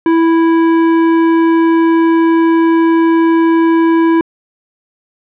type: tone with hard clipping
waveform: triangle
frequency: 329.6 Hz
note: E4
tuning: in tune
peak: -9 dBFS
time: 0.06-4.21 s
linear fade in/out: 2 ms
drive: 18 dB
effects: low-pass 2000 Hz 12 dB/octave